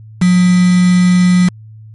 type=tone with quantisation; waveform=sine; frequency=180 Hz; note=F#3; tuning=47 cents flat; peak=-6 dBFS; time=0.21-1.49 s; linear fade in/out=10 ms; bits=3; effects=added 109 Hz sine -32 dBFS peak until 1.94 s + MP3 48 kbps